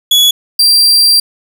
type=tone pair in turn; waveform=40% pulse; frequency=3387 / 4720 Hz; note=G#7 / D8; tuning=+33 / +8 cents; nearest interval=tritone; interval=575 cents; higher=second; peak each=-4 dBFS; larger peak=neither; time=0.11-0.31 / 0.59-1.2 s; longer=second; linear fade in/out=5 ms; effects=none